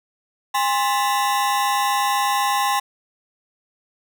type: ring-modulated tone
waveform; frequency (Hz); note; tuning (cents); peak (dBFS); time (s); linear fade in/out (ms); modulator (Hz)
40% pulse; 932; A#5; -1; -14; 0.54-2.8; 10; 120
effects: none